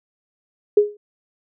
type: tone with exponential decay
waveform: sine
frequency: 415.3 Hz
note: G#4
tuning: in tune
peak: -6 dBFS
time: 0.77-0.97 s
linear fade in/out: 5 ms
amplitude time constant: 42 ms
effects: none